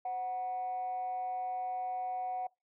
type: tone with frequency modulation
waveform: sine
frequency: 740 Hz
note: F#5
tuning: in tune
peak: -32 dBFS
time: 0.05-2.47 s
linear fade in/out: 5 ms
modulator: 220 Hz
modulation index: 0.26
effects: noise-tail reverb RT60 0.2 s tail -24 dB re dry + tanh soft clip ceiling -30 dBFS